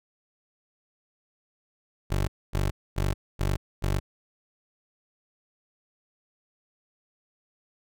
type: tone bursts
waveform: 20% pulse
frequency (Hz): 48.55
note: G1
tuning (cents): -16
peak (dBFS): -19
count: 5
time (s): 2.1-4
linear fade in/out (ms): 20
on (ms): 180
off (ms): 250
effects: none